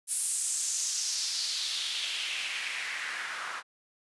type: noise with band-pass filter sweep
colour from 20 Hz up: white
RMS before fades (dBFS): -33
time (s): 0.07-3.63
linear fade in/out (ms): 50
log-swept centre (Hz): 10000 to 1300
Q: 2.8
effects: resampled to 24000 Hz